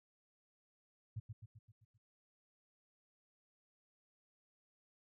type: tone with echo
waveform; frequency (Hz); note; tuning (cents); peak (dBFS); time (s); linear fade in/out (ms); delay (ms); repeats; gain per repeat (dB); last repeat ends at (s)
sine; 110; A2; 0; -39; 1.16-1.2; 10; 130; 6; -5; 1.98
effects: none